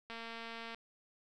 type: click train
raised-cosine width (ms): 0.3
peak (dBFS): -30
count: 149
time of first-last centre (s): 0.1-0.746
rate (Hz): 229
effects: none